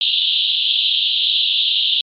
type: band-pass noise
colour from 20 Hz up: white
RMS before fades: -17 dBFS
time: 0.01-2.01 s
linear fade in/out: 2 ms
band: 2900 to 3900 Hz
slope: 96 dB/octave
effects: MP3 64 kbps